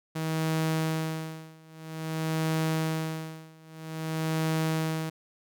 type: tone with tremolo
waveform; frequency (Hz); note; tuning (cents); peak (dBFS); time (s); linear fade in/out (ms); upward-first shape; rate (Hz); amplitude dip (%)
sawtooth; 159.4; D#3; +42; -21; 0.15-5.1; 10; sine; 0.51; 95
effects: none